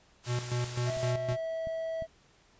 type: noise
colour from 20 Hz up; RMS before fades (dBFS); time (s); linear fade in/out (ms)
white; -41; 0.23-1.15; 50
type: tone with tremolo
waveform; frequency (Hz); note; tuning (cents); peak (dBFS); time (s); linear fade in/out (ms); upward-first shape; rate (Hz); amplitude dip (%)
square; 122.1; B2; -19; -29; 0.26-1.37; 50; square; 3.9; 70
type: tone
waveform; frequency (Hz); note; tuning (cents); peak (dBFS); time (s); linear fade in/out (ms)
triangle; 651; E5; -22; -30; 0.85-2.07; 50
type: click train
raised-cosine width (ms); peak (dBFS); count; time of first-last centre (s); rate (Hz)
5; -31; 4; 0.97-2.023; 2.85
effects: pink hiss -63 dBFS RMS until 2.59 s + resampled to 16000 Hz